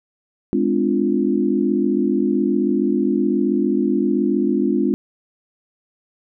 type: chord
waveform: sine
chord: D half-diminished seventh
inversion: second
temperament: equal with one note detuned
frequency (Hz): 207.7 / 254.9 / 293.7 / 349.2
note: Ab3 / C4 / D4 / F4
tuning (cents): 0 / -45 / 0 / 0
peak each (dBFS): -21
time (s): 0.53-4.94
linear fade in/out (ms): 0
effects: none